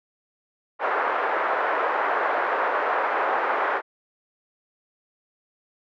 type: band-pass noise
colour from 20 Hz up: white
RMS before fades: -24 dBFS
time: 0.79-3.82 s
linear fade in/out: 50 ms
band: 440 to 1500 Hz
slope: 24 dB/octave
effects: none